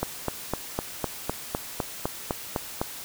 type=click train; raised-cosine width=1 ms; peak=-11 dBFS; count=12; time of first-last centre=0.03-2.815 s; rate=3.95 Hz; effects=white hiss -39 dBFS RMS until 3.04 s